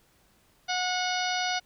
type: harmonic tone with a mistuned harmonic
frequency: 730 Hz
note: F#5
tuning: 24 cents flat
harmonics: 1 / 2 / 3 / 4 / 5 / 6 / 7 / 8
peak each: -30 / -33 / -35 / -36 / -37 / -38 / -38 / -39 dBFS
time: 0.68-1.6 s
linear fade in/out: 20 ms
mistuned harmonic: 7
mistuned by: -58 cents
effects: pink hiss -64 dBFS RMS until 1.65 s